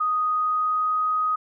sine tone with pitch glide, 1245 to 1252.9 Hz, D#6 to D#6, +1 to +12 cents, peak -20 dBFS, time 0-1.36 s, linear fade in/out 10 ms, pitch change +11 cents, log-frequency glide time 0.3-1.08 s, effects none

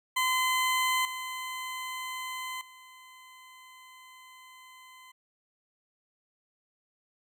20% pulse tone with level steps, 1026 Hz, C6, 34 cents flat, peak -20 / -30 / -45 dBFS, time 0.16-5.12 s, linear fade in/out 10 ms, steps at 1.05 / 2.61 s, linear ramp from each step 2 ms, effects none

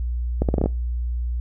accelerating click train, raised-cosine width 2 ms, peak -7 dBFS, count 7, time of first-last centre 0.42-0.659 s, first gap 68 ms, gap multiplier 0.78, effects noise-tail reverb RT60 0.3 s tail -24 dB re dry + added 60 Hz sine -22 dBFS peak until 1.4 s

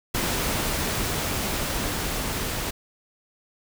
pink noise with level ramp, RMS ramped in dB -25 to -29 dBFS, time 0.14-2.71 s, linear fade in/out 10 ms, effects none

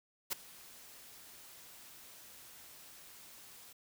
white noise with ADSR envelope, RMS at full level -33 dBFS, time 0.3-3.73 s, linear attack 26 ms, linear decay 7 ms, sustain -22 dB, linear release 8 ms, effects none

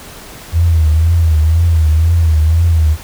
sine tone with vibrato, 81 Hz, E2, 30 cents flat, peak -7 dBFS, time 0.52-2.97 s, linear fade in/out 50 ms, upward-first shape triangle, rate 2 Hz, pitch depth 100 cents each way, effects pink hiss -33 dBFS RMS until 3.03 s

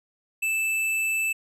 sine tone with hard clipping, 2637 Hz, E7, in tune, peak -24 dBFS, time 0.42-1.33 s, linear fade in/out 10 ms, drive 15 dB, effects resampled to 32000 Hz

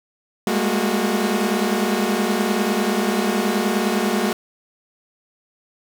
sawtooth tone cluster, 201.4 / 211.7 / 230.8 / 365.9 Hz, G3 / G#3 / A#3 / F#4, +47 / +33 / -17 / -19 cents, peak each -20 dBFS, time 0.47-4.33 s, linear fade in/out 2 ms, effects 8-bit

